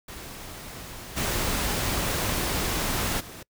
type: noise with level steps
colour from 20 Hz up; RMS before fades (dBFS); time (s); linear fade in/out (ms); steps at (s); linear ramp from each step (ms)
pink; -40 / -27 / -42; 0.08-3.43; 5; 1.16 / 3.19; 20
effects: noise-tail reverb RT60 0.1 s tail -25 dB re dry